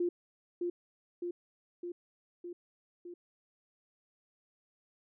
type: tone with echo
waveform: sine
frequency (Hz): 350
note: F4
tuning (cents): +4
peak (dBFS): -28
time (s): 0-0.09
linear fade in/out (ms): 5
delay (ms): 610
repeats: 5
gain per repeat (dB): -3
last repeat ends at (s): 3.14
effects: none